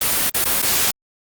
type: noise with dropouts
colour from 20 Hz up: white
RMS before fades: -18 dBFS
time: 0.01-0.91 s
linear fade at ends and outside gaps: 5 ms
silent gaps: 0.299-0.343 / 0.444-0.453 / 0.619-0.625 s
effects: Opus 32 kbps